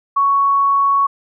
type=tone; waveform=sine; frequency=1113 Hz; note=C#6; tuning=7 cents sharp; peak=-11 dBFS; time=0.16-1.07 s; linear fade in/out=10 ms; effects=none